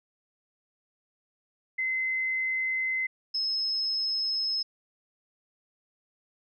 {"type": "tone pair in turn", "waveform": "sine", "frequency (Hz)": [2055, 5178], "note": ["C7", "E8"], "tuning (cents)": [-32, -32], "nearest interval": "octave + major third", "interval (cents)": 1600, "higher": "second", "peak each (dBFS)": -26, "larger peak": "neither", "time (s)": [[1.78, 3.07], [3.34, 4.63]], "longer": "neither", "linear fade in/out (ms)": 10, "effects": []}